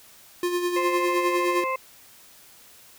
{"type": "tone with tremolo", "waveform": "square", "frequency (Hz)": 353.1, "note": "F4", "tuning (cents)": 19, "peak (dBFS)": -22, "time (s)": [0.43, 1.64], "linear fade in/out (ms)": 2, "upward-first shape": "sine", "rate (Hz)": 9.8, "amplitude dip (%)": 50}
{"type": "harmonic tone", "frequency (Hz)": 523.3, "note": "C5", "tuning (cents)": 0, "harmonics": [1, 2, 4, 5], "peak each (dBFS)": [-29, -26, -33, -36], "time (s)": [0.76, 1.76], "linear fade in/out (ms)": 5}
{"effects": ["white hiss -51 dBFS RMS until 2.98 s"]}